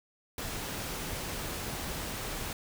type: noise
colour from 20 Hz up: pink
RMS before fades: -37 dBFS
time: 0.38-2.53 s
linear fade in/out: 2 ms
effects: none